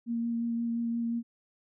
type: tone with vibrato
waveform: sine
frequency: 233.1 Hz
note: A#3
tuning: in tune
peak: -28 dBFS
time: 0.06-1.23 s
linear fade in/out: 50 ms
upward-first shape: sine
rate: 5.7 Hz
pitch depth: 12 cents each way
effects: none